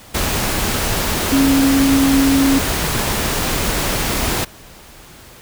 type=tone in noise; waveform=sine; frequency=272.8 Hz; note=C#4; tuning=28 cents flat; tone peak=-11 dBFS; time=1.32-2.59 s; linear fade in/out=10 ms; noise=pink; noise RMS=-19 dBFS; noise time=0.14-4.45 s; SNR=+5 dB; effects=pink hiss -41 dBFS RMS until 5.41 s